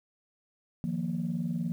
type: chord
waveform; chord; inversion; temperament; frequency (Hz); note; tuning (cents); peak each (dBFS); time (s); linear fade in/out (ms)
sine; Eb suspended second; none; just; 155.56 / 175.01 / 233.3; Eb3 / F3 / Bb3; 0 / +4 / +2; -35 / -31 / -33; 0.84-1.72; 0
effects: tanh soft clip ceiling -22 dBFS + 10-bit